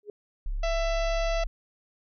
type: tone with exponential growth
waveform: sine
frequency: 415.3 Hz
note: G#4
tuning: in tune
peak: -31 dBFS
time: 0.03-0.1 s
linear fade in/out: 2 ms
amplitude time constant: 15 ms
type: tone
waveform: sine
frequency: 34.65 Hz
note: C#1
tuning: in tune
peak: -27 dBFS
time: 0.46-1.47 s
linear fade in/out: 0 ms
type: harmonic tone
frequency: 666 Hz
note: E5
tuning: 18 cents sharp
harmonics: 1 / 2 / 3 / 4 / 5 / 6 / 7 / 8 / 9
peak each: -27 / -38 / -39 / -39 / -44 / -46 / -45 / -49 / -46 dBFS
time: 0.63-1.44 s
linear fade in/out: 5 ms
effects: none